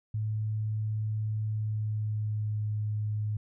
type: tone with pitch glide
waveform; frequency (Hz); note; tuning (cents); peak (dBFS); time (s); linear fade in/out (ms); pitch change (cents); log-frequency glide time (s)
sine; 107.9 to 106.11; A2 to G#2; -33 to +38; -28; 0.14-3.37; 5; -29; 1.47-2.67
effects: none